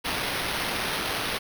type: noise with sample-and-hold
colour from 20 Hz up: violet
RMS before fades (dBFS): -29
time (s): 0.04-1.39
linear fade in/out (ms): 20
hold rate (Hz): 7350
effects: none